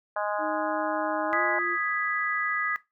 harmonic tone, 207.7 Hz, G#3, in tune, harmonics 3 / 4 / 5 / 6 / 7 / 8, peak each -30 / -32 / -34 / -36 / -37 / -38 dBFS, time 0.16-1.59 s, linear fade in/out 5 ms
sine tone with pitch glide, 311.1 to 349.2 Hz, D#4 to F4, 0 to 0 cents, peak -33 dBFS, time 0.38-1.78 s, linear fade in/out 50 ms, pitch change +200 cents, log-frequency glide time 1.28-1.4 s
sine chord, G# minor, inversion second, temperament equal, 1244.5 / 1661.2 / 1975.5 Hz, D#6 / G#6 / B6, 0 / 0 / 0 cents, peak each -30 dBFS, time 1.33-2.76 s, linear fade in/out 0 ms
effects noise-tail reverb RT60 0.2 s tail -17 dB re dry

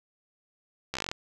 slowing click train, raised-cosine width 0.2 ms, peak -14 dBFS, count 10, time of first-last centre 0.94-1.115 s, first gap 14 ms, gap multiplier 1.08, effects none

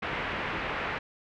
white low-pass noise, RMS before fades -33 dBFS, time 0.02-0.99 s, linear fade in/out 10 ms, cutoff 2400 Hz, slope 24 dB/octave, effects none

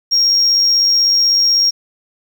sine tone with amplitude modulation, 5580 Hz, F8, 2 cents flat, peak -6 dBFS, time 0.11-1.71 s, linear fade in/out 20 ms, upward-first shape sine, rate 96.1 Hz, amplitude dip 40%, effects tanh soft clip ceiling -7 dBFS + 7-bit

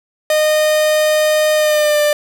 45% pulse tone with pitch glide, 614 to 593.8 Hz, D#5 to D5, -23 to +19 cents, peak -11 dBFS, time 0.3-2.13 s, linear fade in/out 2 ms, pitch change -58 cents, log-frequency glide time 1.55-2.01 s, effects none

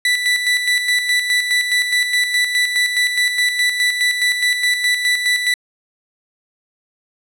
30% pulse tone with tremolo, 1975.5 Hz, B6, in tune, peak -10 dBFS, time 0.05-5.54 s, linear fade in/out 2 ms, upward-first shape square, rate 4.8 Hz, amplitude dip 50%, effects low-pass 11000 Hz 12 dB/octave

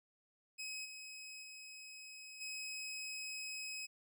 20% pulse tone with level steps, 2544 Hz, D#7, 38 cents sharp, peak -38 / -44 / -46 / -38 dBFS, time 0.58-3.87 s, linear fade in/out 20 ms, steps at 0.84 / 1.42 / 2.4 s, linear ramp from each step 20 ms, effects none

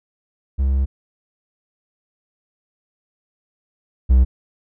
triangle tone pair in turn, 67.2 / 63.49 Hz, C2 / B1, +47 / +49 cents, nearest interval minor second, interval 98 cents, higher first, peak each -13 / -7 dBFS, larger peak second, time 0.58-0.86 / 4.09-4.25 s, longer first, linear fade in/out 20 ms, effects none

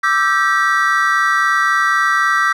triangle chord, E minor seventh, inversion third, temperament equal with one note detuned, 1174.7 / 1318.5 / 1568 / 1929.3 Hz, D6 / E6 / G6 / B6, 0 / 0 / 0 / -41 cents, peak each -16 dBFS, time 0.03-2.53 s, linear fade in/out 10 ms, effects none

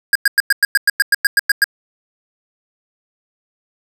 square tone bursts, 1629 Hz, G#6, 34 cents flat, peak -9 dBFS, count 13, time 0.13-1.642 s, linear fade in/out 2 ms, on 24 ms, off 100 ms, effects none

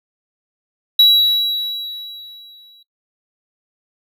triangle tone with exponential decay, 3899 Hz, B7, 23 cents flat, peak -4 dBFS, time 0.99-2.83 s, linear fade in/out 5 ms, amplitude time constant 400 ms, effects noise-tail reverb RT60 0.1 s tail -18 dB re dry

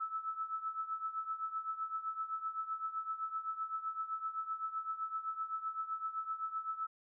sine tone with tremolo, 1309 Hz, E6, 13 cents flat, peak -33 dBFS, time 0-6.87 s, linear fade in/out 10 ms, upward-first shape triangle, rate 7.8 Hz, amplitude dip 85%, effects none

